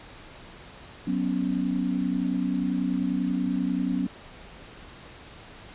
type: chord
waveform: sine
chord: F# suspended fourth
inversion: none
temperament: equal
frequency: 185 / 246.9 / 277.2 Hz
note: F#3 / B3 / C#4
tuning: 0 / 0 / 0 cents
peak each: -28 dBFS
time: 1.07-4.07 s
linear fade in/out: 5 ms
effects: pink hiss -46 dBFS RMS until 5.74 s + resampled to 8000 Hz